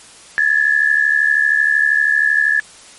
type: tone pair together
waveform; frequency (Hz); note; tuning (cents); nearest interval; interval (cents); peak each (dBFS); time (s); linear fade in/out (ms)
sine; 1684.2 / 1757; G#6 / A6; +24 / -3; minor second; 73; -14; 0.38-2.6; 0
effects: white hiss -41 dBFS RMS until 2.98 s + MP3 48 kbps